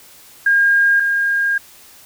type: tone pair in turn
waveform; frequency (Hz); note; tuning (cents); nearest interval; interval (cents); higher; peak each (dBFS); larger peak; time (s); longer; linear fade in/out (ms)
sine; 1617 / 1617; G#6 / G#6; -47 / -47; unison; 0; neither; -10 / -14; first; 0.46-1 / 1-1.58; second; 5
effects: white hiss -44 dBFS RMS until 2.05 s